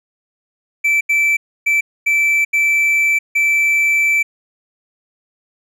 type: tone bursts at uneven times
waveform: triangle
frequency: 2325 Hz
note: D7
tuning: 18 cents flat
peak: -10 dBFS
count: 6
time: 0.84-1.01 / 1.09-1.37 / 1.66-1.81 / 2.06-2.45 / 2.53-3.19 / 3.35-4.23 s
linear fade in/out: 10 ms
effects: none